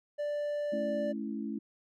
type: tone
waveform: triangle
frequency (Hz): 587.3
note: D5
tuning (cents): 0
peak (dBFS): -29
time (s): 0.18-1.13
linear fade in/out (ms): 20
type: chord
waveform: sine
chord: A major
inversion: none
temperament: equal with one note detuned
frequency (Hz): 216.3 / 277.2 / 329.6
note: A3 / C#4 / E4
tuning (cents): -29 / 0 / 0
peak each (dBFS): -36 / -39 / -41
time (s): 0.72-1.59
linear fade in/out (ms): 10
effects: none